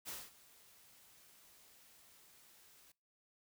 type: noise with ADSR envelope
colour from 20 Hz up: white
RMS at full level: -44 dBFS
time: 0.05-2.92 s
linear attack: 38 ms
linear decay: 210 ms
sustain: -20 dB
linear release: 5 ms
effects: noise-tail reverb RT60 0.3 s tail -23 dB re dry